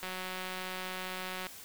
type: click train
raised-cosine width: 0.3 ms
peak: -23 dBFS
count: 267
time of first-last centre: 0.03-1.468 s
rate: 185 Hz
effects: white hiss -49 dBFS RMS until 1.64 s